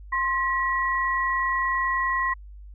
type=tone pair together; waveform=sine; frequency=1055 / 1923.7 Hz; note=C6 / B6; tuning=+14 / -46 cents; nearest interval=minor seventh; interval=1040 cents; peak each=-24 / -25 dBFS; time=0.12-2.34 s; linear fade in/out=10 ms; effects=added 50 Hz sine -40 dBFS peak until 2.74 s